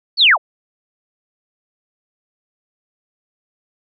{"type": "linear sweep", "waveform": "sine", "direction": "down", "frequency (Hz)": [4637, 490], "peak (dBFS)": -7, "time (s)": [0.17, 0.38], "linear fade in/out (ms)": 50, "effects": []}